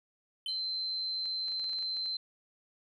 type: tone with exponential decay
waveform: triangle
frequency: 3074 Hz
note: G7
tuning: 35 cents flat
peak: -31 dBFS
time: 0.46-0.62 s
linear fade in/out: 2 ms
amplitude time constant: 33 ms
type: tone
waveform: sine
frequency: 4094 Hz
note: C8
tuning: 38 cents flat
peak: -32 dBFS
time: 0.48-2.17 s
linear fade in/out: 5 ms
type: clicks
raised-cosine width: 0.2 ms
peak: -35 dBFS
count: 11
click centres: 1.257 / 1.483 / 1.521 / 1.597 / 1.643 / 1.694 / 1.732 / 1.786 / 1.826 / 1.968 / 2.059 s
effects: none